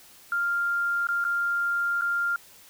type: tone with dropouts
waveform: sine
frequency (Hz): 1396.9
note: F6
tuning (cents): 0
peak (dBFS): -23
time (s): 0.32-2.36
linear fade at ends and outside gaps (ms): 2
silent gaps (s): 1.07-1.087 / 1.242-1.249 / 2.012-2.019
effects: white hiss -52 dBFS RMS until 2.69 s